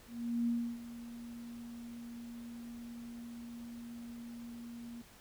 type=tone with ADSR envelope; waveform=sine; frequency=235.7 Hz; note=A#3; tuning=19 cents sharp; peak=-29 dBFS; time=0.06-5.02 s; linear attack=410 ms; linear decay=310 ms; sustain=-15 dB; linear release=7 ms; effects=pink hiss -59 dBFS RMS until 5.2 s